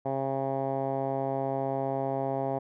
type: tone with low-pass filter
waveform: 10% pulse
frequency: 135.3 Hz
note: C#3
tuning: 42 cents flat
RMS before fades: -30 dBFS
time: 0.05-2.59 s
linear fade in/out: 10 ms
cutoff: 760 Hz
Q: 2.5
effects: none

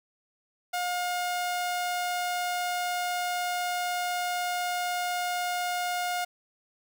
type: tone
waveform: sawtooth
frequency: 714 Hz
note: F5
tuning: 38 cents sharp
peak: -24 dBFS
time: 0.73-6.25 s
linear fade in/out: 10 ms
effects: none

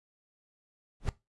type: noise with exponential growth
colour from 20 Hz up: brown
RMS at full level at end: -24 dBFS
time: 1-1.09 s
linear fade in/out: 0 ms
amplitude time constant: 19 ms
effects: noise-tail reverb RT60 0.2 s tail -17 dB re dry + resampled to 24000 Hz

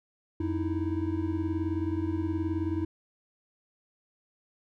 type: tone cluster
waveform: triangle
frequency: 88.8 / 311.1 / 330 Hz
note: F2 / D#4 / E4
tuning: +29 / 0 / +2 cents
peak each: -30 dBFS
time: 0.4-2.85 s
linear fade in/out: 5 ms
effects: none

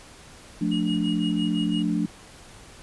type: chord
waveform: sine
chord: D minor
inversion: first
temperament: equal with one note detuned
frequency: 176.95 / 220 / 293.7 Hz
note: F3 / A3 / D4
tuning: +23 / 0 / 0 cents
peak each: -26 dBFS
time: 0.61-2.06 s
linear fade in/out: 5 ms
type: tone with tremolo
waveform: triangle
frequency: 2881 Hz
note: F#7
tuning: 47 cents flat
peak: -29 dBFS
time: 0.71-1.83 s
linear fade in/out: 10 ms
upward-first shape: sine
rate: 5.9 Hz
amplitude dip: 90%
effects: pink hiss -47 dBFS RMS until 2.82 s + resampled to 24000 Hz

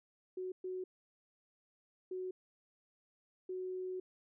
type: tone bursts at uneven times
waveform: sine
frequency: 370 Hz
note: F#4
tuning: in tune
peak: -38 dBFS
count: 4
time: 0.37-0.52 / 0.64-0.84 / 2.11-2.31 / 3.49-4 s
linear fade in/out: 5 ms
effects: none

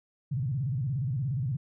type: tone with vibrato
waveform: sine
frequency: 130.8 Hz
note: C3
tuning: in tune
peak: -27 dBFS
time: 0.31-1.57 s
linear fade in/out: 10 ms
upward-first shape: square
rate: 17 Hz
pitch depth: 190 cents each way
effects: none

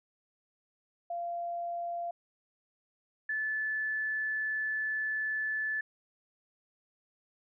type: tone pair in turn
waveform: sine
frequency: 690 / 1738.7 Hz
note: F5 / A6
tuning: -21 / -21 cents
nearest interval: octave + major third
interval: 1600 cents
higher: second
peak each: -33 / -30 dBFS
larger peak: second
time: 1.1-2.11 / 3.29-5.81 s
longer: second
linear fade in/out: 5 ms
effects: none

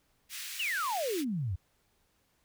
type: high-pass noise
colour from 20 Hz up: pink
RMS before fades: -41 dBFS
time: 0.29-1.25 s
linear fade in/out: 50 ms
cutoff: 1900 Hz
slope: 24 dB/octave
type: exponential sweep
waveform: sine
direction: down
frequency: 3052 to 82.41 Hz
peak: -30 dBFS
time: 0.59-1.56 s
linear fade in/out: 10 ms
effects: pink hiss -72 dBFS RMS until 2.44 s

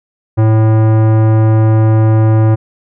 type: tone with tanh clipping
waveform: sine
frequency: 110 Hz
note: A2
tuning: in tune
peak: -8 dBFS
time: 0.37-2.56 s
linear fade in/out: 20 ms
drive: 18 dB
effects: none

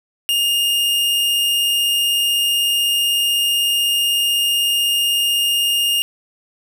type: tone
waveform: 45% pulse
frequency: 2834 Hz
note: F7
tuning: 25 cents sharp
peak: -15 dBFS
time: 0.29-6.02 s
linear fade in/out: 0 ms
effects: none

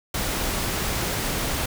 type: noise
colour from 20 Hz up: pink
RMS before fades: -26 dBFS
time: 0.14-1.66 s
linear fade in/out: 5 ms
effects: none

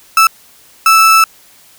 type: tone bursts at uneven times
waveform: 35% pulse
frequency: 1316 Hz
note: E6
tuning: 3 cents flat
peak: -3 dBFS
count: 2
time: 0.17-0.27 / 0.86-1.24 s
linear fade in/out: 2 ms
effects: white hiss -44 dBFS RMS until 1.78 s

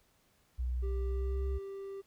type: tone with pitch glide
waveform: sine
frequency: 61.74 to 66.17 Hz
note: B1 to C2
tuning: 0 to +20 cents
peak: -31 dBFS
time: 0.58-1.59 s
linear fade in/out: 20 ms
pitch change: +120 cents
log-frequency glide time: 1.05-1.45 s
type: tone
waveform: triangle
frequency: 392.4 Hz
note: G4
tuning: 2 cents sharp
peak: -38 dBFS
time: 0.82-2.02 s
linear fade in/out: 20 ms
effects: pink hiss -70 dBFS RMS until 2.06 s

